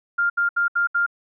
sine tone bursts, 1400 Hz, F6, 4 cents sharp, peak -17 dBFS, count 5, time 0.18-1.064 s, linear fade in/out 10 ms, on 120 ms, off 71 ms, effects none

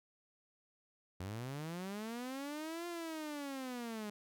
sawtooth linear two-way sweep, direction up then down, 87.31 to 349.2 to 205.2 Hz, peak -37 dBFS, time 1.2-4.1 s, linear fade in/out 5 ms, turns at 2.87 s, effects none

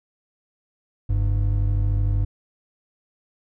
triangle tone pair together, 47.34 / 100.3 Hz, F#1 / G2, +40 / +40 cents, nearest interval octave + minor second, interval 1300 cents, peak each -19 dBFS, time 1.09-2.25 s, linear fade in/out 10 ms, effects none

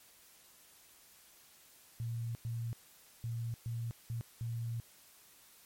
sine tone bursts at uneven times, 116.54 Hz, A#2, in tune, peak -35 dBFS, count 6, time 2-2.35 / 2.45-2.73 / 3.24-3.54 / 3.66-3.91 / 4.1-4.21 / 4.41-4.8 s, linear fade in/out 0 ms, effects white hiss -61 dBFS RMS until 5.65 s + MP3 64 kbps

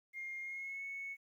sine tone with pitch glide, 2124 to 2209 Hz, C7 to C#7, +25 to -7 cents, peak -40 dBFS, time 0.13-1.17 s, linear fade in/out 50 ms, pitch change +68 cents, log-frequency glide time 0.41-0.84 s, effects tanh soft clip ceiling -36 dBFS + 12-bit

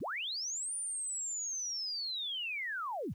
sine linear two-way sweep, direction up then down, 48.45 to 9397 to 48.45 Hz, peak -35 dBFS, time 0-3.14 s, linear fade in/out 20 ms, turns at 0.75 s, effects 11-bit

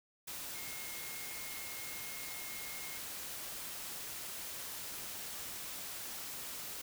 sine tone in noise, 2147 Hz, C7, 44 cents sharp, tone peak -50 dBFS, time 0.54-2.99 s, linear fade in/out 10 ms, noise white, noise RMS -44 dBFS, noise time 0.27-6.82 s, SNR -9 dB, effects none

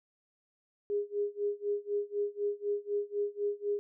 sine tone with tremolo, 410 Hz, G#4, 22 cents flat, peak -27 dBFS, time 0.9-3.79 s, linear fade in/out 0 ms, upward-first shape sine, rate 4 Hz, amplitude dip 95%, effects none

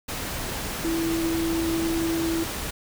sine tone in noise, 329.6 Hz, E4, in tune, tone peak -23 dBFS, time 0.84-2.44 s, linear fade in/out 10 ms, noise pink, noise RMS -31 dBFS, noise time 0.08-2.71 s, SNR +5 dB, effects none

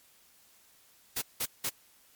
white noise bursts, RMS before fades -32 dBFS, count 3, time 1.16-1.697 s, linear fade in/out 10 ms, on 59 ms, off 180 ms, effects white hiss -62 dBFS RMS until 2.15 s + MP3 96 kbps

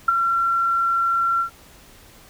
sine tone with ADSR envelope, 1363 Hz, F6, 43 cents flat, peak -9 dBFS, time 0.08-1.5 s, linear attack 7 ms, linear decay 13 ms, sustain -8 dB, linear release 100 ms, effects pink hiss -48 dBFS RMS until 2.29 s

